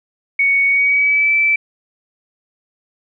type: tone with pitch glide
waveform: sine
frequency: 2228 to 2321 Hz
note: C#7 to D7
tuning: +8 to -21 cents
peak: -11 dBFS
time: 0.39-1.56 s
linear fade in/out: 5 ms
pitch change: +71 cents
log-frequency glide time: 0.67-1.34 s
effects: none